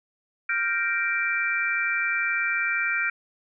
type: chord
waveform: sine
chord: G minor seventh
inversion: third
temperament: equal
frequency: 1396.9 / 1568 / 1864.7 / 2349 Hz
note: F6 / G6 / Bb6 / D7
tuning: 0 / 0 / 0 / 0 cents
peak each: -28 / -29 / -31 / -26 dBFS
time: 0.49-3.1 s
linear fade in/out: 5 ms
effects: none